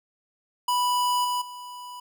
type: tone with level steps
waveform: square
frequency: 986 Hz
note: B5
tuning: 3 cents flat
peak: -22 / -25 / -38 dBFS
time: 0.68-2 s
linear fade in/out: 5 ms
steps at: 1.24 / 1.41 s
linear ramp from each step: 10 ms
effects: none